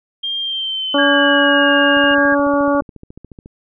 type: tone with pitch glide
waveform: sine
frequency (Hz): 3200 to 2834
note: G7 to F7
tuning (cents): +35 to +25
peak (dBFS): -19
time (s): 0.23-2.15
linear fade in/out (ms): 10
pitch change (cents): -210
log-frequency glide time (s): 0.4-1.72
type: harmonic tone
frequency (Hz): 284.8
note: C#4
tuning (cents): +47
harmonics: 1 / 2 / 3 / 4 / 5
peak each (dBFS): -16 / -16 / -23 / -21 / -25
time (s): 0.94-2.81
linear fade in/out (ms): 5
type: tone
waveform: sine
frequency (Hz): 1628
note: G#6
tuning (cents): -35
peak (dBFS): -14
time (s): 0.98-2.35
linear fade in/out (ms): 10
type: click train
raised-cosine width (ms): 3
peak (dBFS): -23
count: 22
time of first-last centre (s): 1.97-3.459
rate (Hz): 14.1
effects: none